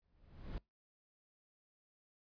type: noise with exponential growth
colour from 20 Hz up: brown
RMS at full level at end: -40 dBFS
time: 0.02-0.58 s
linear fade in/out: 1 ms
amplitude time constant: 120 ms
effects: noise-tail reverb RT60 0.2 s tail -24 dB re dry + resampled to 11025 Hz